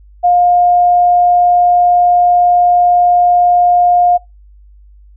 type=tone; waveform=sine; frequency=709 Hz; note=F5; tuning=26 cents sharp; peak=-6 dBFS; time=0.23-4.18 s; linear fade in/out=20 ms; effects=noise-tail reverb RT60 0.2 s tail -22 dB re dry + added 50 Hz sine -38 dBFS peak until 5.16 s